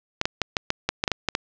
clicks, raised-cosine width 0.2 ms, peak -4 dBFS, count 11, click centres 0.214 / 0.255 / 0.417 / 0.568 / 0.704 / 0.89 / 1.039 / 1.078 / 1.117 / 1.287 / 1.351 s, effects low-pass 6000 Hz 12 dB/octave

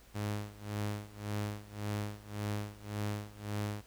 sawtooth tone with tremolo, 104.1 Hz, G#2, 5 cents sharp, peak -29 dBFS, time 0.14-3.82 s, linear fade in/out 20 ms, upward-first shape sine, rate 1.8 Hz, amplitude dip 90%, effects added 53 Hz sine -59 dBFS peak until 3.86 s + pink hiss -61 dBFS RMS until 3.86 s

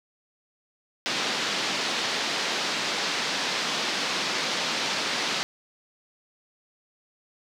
white band-pass noise, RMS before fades -28 dBFS, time 1.06-5.43 s, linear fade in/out 0 ms, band 160 to 5100 Hz, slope 24 dB/octave, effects none

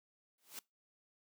white noise with exponential growth, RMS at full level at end -43 dBFS, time 0.38-0.59 s, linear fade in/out 2 ms, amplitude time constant 44 ms, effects noise-tail reverb RT60 0.2 s tail -23 dB re dry + high-pass 200 Hz 12 dB/octave

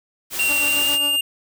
white noise, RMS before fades -27 dBFS, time 0.3-0.99 s, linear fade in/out 50 ms
square tone with pitch glide, 2756 to 2809 Hz, F7 to F7, -24 to +9 cents, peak -18 dBFS, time 0.39-1.21 s, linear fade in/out 5 ms, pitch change +33 cents, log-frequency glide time 0.61-0.89 s
15% pulse tone with tremolo, 290 Hz, D4, 22 cents flat, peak -21 dBFS, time 0.48-1.17 s, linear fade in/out 20 ms, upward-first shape triangle, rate 7.4 Hz, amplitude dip 75%
effects none

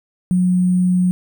sine tone with sample-and-hold, 181.2 Hz, F#3, 36 cents flat, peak -12 dBFS, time 0.31-1.11 s, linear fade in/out 0 ms, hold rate 8820 Hz, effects none

